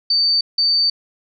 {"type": "tone bursts at uneven times", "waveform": "sine", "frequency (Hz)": 4583, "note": "D8", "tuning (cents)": -43, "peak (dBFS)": -13, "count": 2, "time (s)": [[0.1, 0.41], [0.58, 0.9]], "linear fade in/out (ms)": 5, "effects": []}